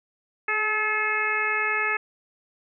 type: harmonic tone with a mistuned harmonic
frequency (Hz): 430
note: A4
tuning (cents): -40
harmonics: 1 / 2 / 3 / 4 / 5 / 6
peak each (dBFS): -34 / -34 / -29 / -27 / -27 / -30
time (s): 0.48-1.97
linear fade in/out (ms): 5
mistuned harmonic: 1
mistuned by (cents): -24
effects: none